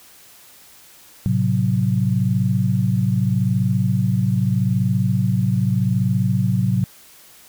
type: chord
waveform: sine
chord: F# diminished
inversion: first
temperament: equal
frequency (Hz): 110 / 130.81 / 185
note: A2 / C3 / F#3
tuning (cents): 0 / 0 / 0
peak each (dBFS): -20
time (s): 1.26-6.84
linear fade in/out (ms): 0
effects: white hiss -47 dBFS RMS until 7.48 s